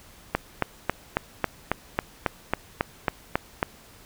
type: click train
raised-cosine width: 0.5 ms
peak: -6 dBFS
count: 13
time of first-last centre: 0.35-3.629 s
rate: 3.66 Hz
effects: pink hiss -51 dBFS RMS until 4.05 s